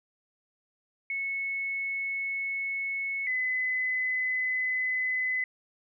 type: tone pair in turn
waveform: sine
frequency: 2200 / 2019 Hz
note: C#7 / B6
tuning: -14 / +38 cents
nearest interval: minor second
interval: 148 cents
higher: first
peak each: -29 / -26 dBFS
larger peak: second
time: 1.1-3.27 / 3.27-5.44 s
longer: neither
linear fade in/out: 2 ms
effects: none